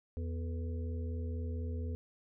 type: harmonic tone with a mistuned harmonic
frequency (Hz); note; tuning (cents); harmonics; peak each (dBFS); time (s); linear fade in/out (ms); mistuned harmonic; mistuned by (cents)
82.41; E2; 0; 1 / 3 / 5 / 6; -35 / -45 / -49 / -51; 0.17-1.95; 0; 5; +75
effects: none